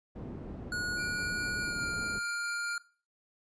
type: low-pass noise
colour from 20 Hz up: white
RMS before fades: -42 dBFS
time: 0.15-2.19 s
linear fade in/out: 10 ms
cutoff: 280 Hz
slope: 12 dB/octave
type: tone with pitch glide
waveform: square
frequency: 1452 to 1409 Hz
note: F#6 to F6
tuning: -33 to +15 cents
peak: -33 dBFS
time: 0.72-2.78 s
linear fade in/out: 2 ms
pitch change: -52 cents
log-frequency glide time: 1.6-1.85 s
type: tone with tremolo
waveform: sawtooth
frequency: 2357 Hz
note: D7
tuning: 6 cents sharp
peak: -39 dBFS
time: 0.96-2.78 s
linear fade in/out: 50 ms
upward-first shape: sine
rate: 4.7 Hz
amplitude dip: 45%
effects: noise-tail reverb RT60 0.4 s tail -19 dB re dry + resampled to 22050 Hz

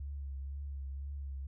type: tone with vibrato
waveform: sine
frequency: 69.3 Hz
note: C#2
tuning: in tune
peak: -38 dBFS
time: 0-1.47 s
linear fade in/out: 5 ms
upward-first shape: triangle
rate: 2 Hz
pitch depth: 47 cents each way
effects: none

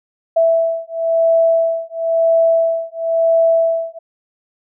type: beating tone pair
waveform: sine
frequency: 659.3 / 660.28 Hz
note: E5 / E5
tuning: 0 / +3 cents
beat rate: 0.98 Hz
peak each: -15 dBFS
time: 0.36-3.99 s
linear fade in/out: 10 ms
effects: none

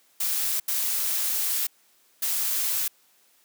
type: noise bursts at uneven times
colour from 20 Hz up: blue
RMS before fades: -26 dBFS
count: 3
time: 0.2-0.6 / 0.68-1.67 / 2.22-2.88 s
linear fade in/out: 5 ms
effects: white hiss -62 dBFS RMS until 3.44 s + high-pass 200 Hz 12 dB/octave

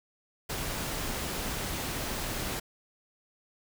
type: noise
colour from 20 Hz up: pink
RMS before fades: -34 dBFS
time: 0.49-2.6 s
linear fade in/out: 10 ms
effects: none

